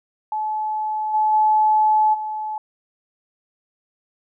sine tone with level steps, 860 Hz, A5, 40 cents flat, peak -21 / -15 / -13 / -24 dBFS, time 0.32-2.58 s, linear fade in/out 2 ms, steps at 1.13 / 1.32 / 2.13 s, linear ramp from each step 20 ms, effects none

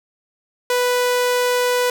sawtooth tone, 493.9 Hz, B4, in tune, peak -12 dBFS, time 0.7-1.9 s, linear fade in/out 2 ms, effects none

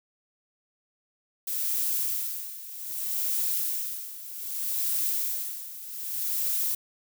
violet noise with tremolo, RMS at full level -27 dBFS, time 1.47-6.75 s, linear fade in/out 5 ms, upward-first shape sine, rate 0.64 Hz, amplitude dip 80%, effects none

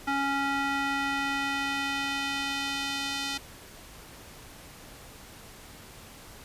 square tone with band-pass filter sweep, 277.2 Hz, C#4, in tune, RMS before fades -30 dBFS, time 0.07-3.38 s, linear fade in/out 10 ms, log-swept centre 1300 to 4000 Hz, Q 1.1, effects pink hiss -48 dBFS RMS until 6.44 s + resampled to 32000 Hz

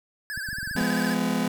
square tone with vibrato, 1628 Hz, G#6, 35 cents flat, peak -31 dBFS, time 0.3-1.14 s, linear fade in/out 0 ms, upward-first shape sine, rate 15 Hz, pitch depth 110 cents each way
clicks, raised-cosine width 5 ms, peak -27 dBFS, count 9, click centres 0.376 / 0.488 / 0.53 / 0.585 / 0.63 / 0.675 / 0.712 / 0.754 / 0.813 s
40% pulse chord, F diminished, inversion none, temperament just, 174.61 / 209.5 / 251.4 Hz, F3 / Ab3 / Cb4, 0 / +15 / +31 cents, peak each -29 / -26 / -26 dBFS, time 0.76-1.48 s, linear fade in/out 5 ms
effects none

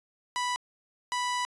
sawtooth tone pair in turn, 987 / 987 Hz, B5 / B5, -1 / -1 cents, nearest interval unison, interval 0 cents, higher neither, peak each -24 / -24 dBFS, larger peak neither, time 0.36-0.56 / 1.12-1.45 s, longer second, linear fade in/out 0 ms, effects resampled to 22050 Hz

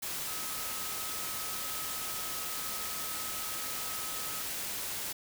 sine tone in noise, 1277 Hz, D#6, 45 cents sharp, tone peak -46 dBFS, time 0.27-4.42 s, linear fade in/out 10 ms, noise white, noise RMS -37 dBFS, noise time 0.02-5.13 s, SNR -12 dB, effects none

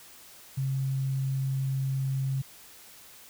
sine tone, 134.2 Hz, C3, 44 cents sharp, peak -26 dBFS, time 0.57-2.42 s, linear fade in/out 10 ms, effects white hiss -51 dBFS RMS until 3.29 s

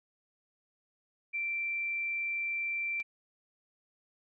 sine tone, 2349 Hz, D7, in tune, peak -31 dBFS, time 1.33-3.03 s, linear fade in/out 20 ms
clicks, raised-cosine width 0.2 ms, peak -31 / -38 dBFS, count 2, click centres 3.001 / 3.007 s
effects none

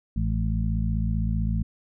harmonic tone with a mistuned harmonic, 55.6 Hz, A1, 19 cents sharp, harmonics 1 / 2 / 3 / 4, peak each -25 / -28 / -30 / -31 dBFS, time 0.16-1.63 s, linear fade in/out 5 ms, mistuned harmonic 4, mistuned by -48 cents, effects none

